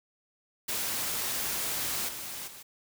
white noise with level steps, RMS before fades -32 / -39 / -47 dBFS, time 0.68-2.63 s, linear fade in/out 10 ms, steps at 2.08 / 2.47 s, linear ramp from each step 10 ms, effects none

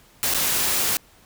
white noise with dropouts, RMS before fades -22 dBFS, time 0.23-0.97 s, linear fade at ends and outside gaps 0 ms, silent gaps 0.338-0.346 s, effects pink hiss -54 dBFS RMS until 1.25 s

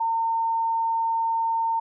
sine tone, 910 Hz, A#5, 42 cents flat, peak -21 dBFS, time 0-1.8 s, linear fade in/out 10 ms, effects none

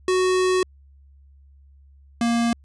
square tone pair in turn, 370 / 234 Hz, F#4 / A#3, 0 / +7 cents, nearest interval minor sixth, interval 793 cents, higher first, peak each -18 / -19 dBFS, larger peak first, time 0.08-0.63 / 2.21-2.53 s, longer first, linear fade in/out 2 ms, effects added 69 Hz sine -48 dBFS peak until 2.64 s + resampled to 22050 Hz

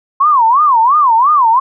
sine tone with vibrato, 1046.5 Hz, C6, in tune, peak -6 dBFS, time 0.2-1.6 s, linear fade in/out 10 ms, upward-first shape sine, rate 2.9 Hz, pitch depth 280 cents each way, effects none

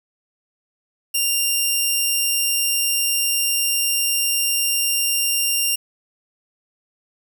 10% pulse tone, 2788 Hz, F7, 4 cents flat, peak -9 dBFS, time 1.14-5.76 s, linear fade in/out 10 ms, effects none

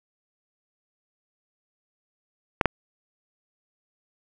clicks, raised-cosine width 0.5 ms, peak -3 dBFS, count 2, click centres 2.612 / 2.657 s, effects none

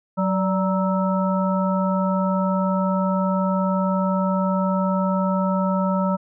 harmonic tone with a mistuned harmonic, 187.2 Hz, F#3, 20 cents sharp, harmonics 1 / 3 / 5 / 7, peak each -20 / -25 / -27 / -28 dBFS, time 0.17-6.17 s, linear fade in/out 20 ms, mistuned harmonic 3, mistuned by +60 cents, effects none

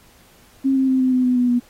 sine tone with pitch steps, 268.9 / 265 / 261.2 / 257.5 / 253.8 / 250.2 / 246.6 / 243 Hz, C4 / C4 / C4 / C4 / B3 / B3 / B3 / B3, +47 / +22 / -3 / -28 / +47 / +23 / -2 / -28 cents, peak -14 dBFS, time 0.64-1.6 s, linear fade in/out 20 ms, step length 120 ms, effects pink hiss -52 dBFS RMS until 1.69 s + AAC 48 kbps

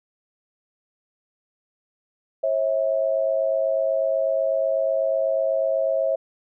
sine tone pair together, 540 / 648.1 Hz, C#5 / E5, -45 / -30 cents, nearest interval minor third, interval 315 cents, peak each -22 / -22 dBFS, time 2.43-6.16 s, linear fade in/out 10 ms, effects none

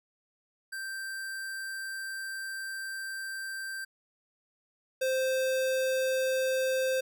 square tone pair in turn, 1568 / 522.3 Hz, G6 / C5, 0 / -3 cents, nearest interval octave + perfect fifth, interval 1903 cents, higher first, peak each -36 / -27 dBFS, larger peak second, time 0.72-3.85 / 5.01-7.01 s, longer first, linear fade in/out 10 ms, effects none

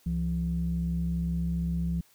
sine tone pair together, 67.46 / 170 Hz, C#2 / F3, -46 / -46 cents, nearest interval octave + major third, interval 1600 cents, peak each -30 / -27 dBFS, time 0.06-2.01 s, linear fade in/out 5 ms, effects tanh soft clip ceiling -20 dBFS + white hiss -62 dBFS RMS until 2.14 s

